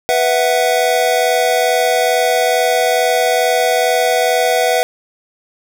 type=chord; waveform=square; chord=B suspended fourth; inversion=none; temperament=just; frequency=493.9 / 658.5 / 740.8 Hz; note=B4 / E5 / F#5; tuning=0 / -2 / +2 cents; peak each=-17 dBFS; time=0.09-4.83 s; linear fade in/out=0 ms; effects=none